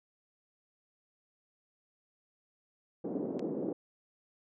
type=band-pass noise; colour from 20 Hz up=white; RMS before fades=-36 dBFS; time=3.04-3.73 s; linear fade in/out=5 ms; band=200 to 430 Hz; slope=24 dB/octave
type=click; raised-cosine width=0.2 ms; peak=-30 dBFS; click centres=3.394 s
effects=none